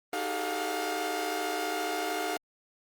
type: tone cluster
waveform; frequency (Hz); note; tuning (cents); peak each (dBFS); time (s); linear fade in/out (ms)
sawtooth; 310.6 / 382.1 / 404.7 / 437.4 / 710; D#4 / G4 / G#4 / A4 / F5; -3 / -44 / -45 / -10 / +28; -34 / -34 / -38 / -34 / -29; 0.13-2.37; 2
effects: Opus 24 kbps